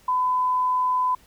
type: tone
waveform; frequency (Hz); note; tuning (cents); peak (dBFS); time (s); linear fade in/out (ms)
sine; 1007; B5; +33; -19; 0.08-1.15; 5
effects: pink hiss -56 dBFS RMS until 1.26 s